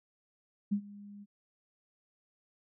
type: tone with ADSR envelope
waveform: sine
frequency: 203.5 Hz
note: G#3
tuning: 35 cents flat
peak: -25 dBFS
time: 0.71-1.26 s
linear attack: 17 ms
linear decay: 79 ms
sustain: -21 dB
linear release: 36 ms
effects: none